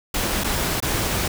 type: noise with dropouts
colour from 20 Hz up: pink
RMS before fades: -23 dBFS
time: 0.14-1.28 s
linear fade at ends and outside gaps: 5 ms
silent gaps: 0.438-0.442 / 0.803-0.824 s
effects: none